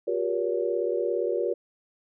sine tone cluster, 361.4 / 398.7 / 476.3 / 567 Hz, F#4 / G4 / A#4 / C#5, -41 / +29 / +37 / +39 cents, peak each -29 / -31 / -28 / -31 dBFS, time 0.07-1.54 s, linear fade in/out 10 ms, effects none

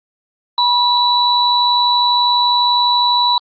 sine tone pair together, 973 / 3946 Hz, B5 / B7, -26 / -2 cents, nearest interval 2 octaves, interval 2424 cents, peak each -13 / -14 dBFS, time 0.58-3.38 s, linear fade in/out 2 ms, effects Opus 24 kbps

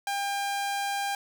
sawtooth tone, 800 Hz, G5, 35 cents sharp, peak -24 dBFS, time 0.07-1.15 s, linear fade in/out 2 ms, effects none

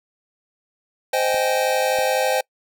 square chord, Ab major seventh, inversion first, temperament just, 519.1 / 623 / 778.7 / 830.6 Hz, C5 / Eb5 / G5 / Ab5, -14 / +2 / -12 / 0 cents, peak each -22 / -25 / -25 / -27 dBFS, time 1.13-2.41 s, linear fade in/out 5 ms
clicks, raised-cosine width 2 ms, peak -25 dBFS, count 2, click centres 1.344 / 1.988 s
effects noise-tail reverb RT60 0.1 s tail -26 dB re dry

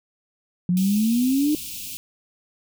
sine exponential sweep, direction up, 174.61 to 308.4 Hz, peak -17 dBFS, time 0.69-1.55 s, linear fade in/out 2 ms
white band-stop noise, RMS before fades -34 dBFS, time 0.77-1.97 s, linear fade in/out 0 ms, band 320 to 2400 Hz, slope 96 dB/octave
effects none

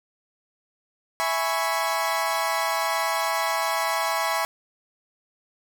30% pulse chord, C# minor seventh, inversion first, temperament equal, 659.3 / 830.6 / 987.8 / 1108.7 Hz, E5 / G#5 / B5 / C#6, 0 / 0 / 0 / 0 cents, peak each -26 dBFS, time 1.2-4.45 s, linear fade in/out 0 ms, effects none

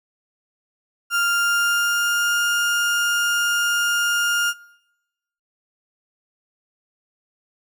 35% pulse tone with pitch glide, 1396.9 to 1412.3 Hz, F6 to F6, 0 to +19 cents, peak -16 dBFS, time 1.1-4.54 s, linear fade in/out 50 ms, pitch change +19 cents, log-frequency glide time 1.28-2.37 s, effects noise-tail reverb RT60 0.9 s tail -22 dB re dry

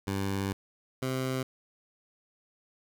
15% pulse tone pair in turn, 98 / 130.45 Hz, G2 / C3, 0 / -5 cents, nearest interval perfect fourth, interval 495 cents, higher second, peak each -23 dBFS, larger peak neither, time 0.07-0.53 / 1.02-1.43 s, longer first, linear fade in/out 5 ms, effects none

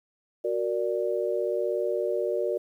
sine chord, Gb augmented, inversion none, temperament equal, 370 / 466.2 / 587.3 Hz, Gb4 / Bb4 / D5, 0 / 0 / 0 cents, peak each -29 dBFS, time 0.44-2.58 s, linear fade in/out 10 ms, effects 10-bit

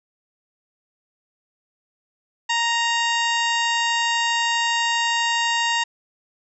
harmonic tone with a mistuned harmonic, 932.3 Hz, A#5, in tune, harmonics 1 / 2 / 3 / 4 / 5 / 6 / 7 / 8, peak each -23 / -24 / -25 / -29 / -34 / -38 / -35 / -33 dBFS, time 2.49-5.84 s, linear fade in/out 10 ms, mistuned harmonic 6, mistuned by -47 cents, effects none

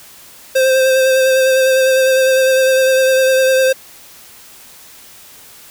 square tone with vibrato, 524 Hz, C5, 2 cents sharp, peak -10 dBFS, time 0.55-3.73 s, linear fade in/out 10 ms, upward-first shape sine, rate 9.9 Hz, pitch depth 19 cents each way, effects white hiss -40 dBFS RMS until 5.7 s

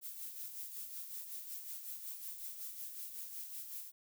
violet noise with tremolo, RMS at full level -44 dBFS, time 0.01-3.92 s, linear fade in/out 50 ms, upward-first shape sine, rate 5.4 Hz, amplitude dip 50%, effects none

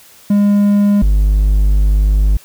triangle tone pair in turn, 203.8 / 50.7 Hz, G#3 / G#1, -32 / -41 cents, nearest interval 2 octaves, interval 2409 cents, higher first, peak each -6 dBFS, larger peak neither, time 0.3-1.02 / 1.02-2.37 s, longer second, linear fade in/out 5 ms, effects white hiss -43 dBFS RMS until 2.44 s

